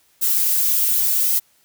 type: noise with flanger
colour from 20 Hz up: violet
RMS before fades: -18 dBFS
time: 0.21-1.4 s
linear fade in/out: 20 ms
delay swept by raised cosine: 1.7 to 5.1 ms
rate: 0.9 Hz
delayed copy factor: -0.95
effects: white hiss -59 dBFS RMS until 1.64 s